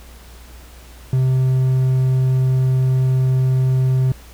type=tone; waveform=triangle; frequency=130 Hz; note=C3; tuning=11 cents flat; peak=-11 dBFS; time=1.13-4.12 s; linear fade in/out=2 ms; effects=added 60 Hz sine -39 dBFS peak until 4.33 s + pink hiss -45 dBFS RMS until 4.33 s